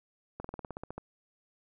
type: slowing click train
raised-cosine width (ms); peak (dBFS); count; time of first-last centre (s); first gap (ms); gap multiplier
1; -25; 11; 0.4-0.98; 44; 1.06
effects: none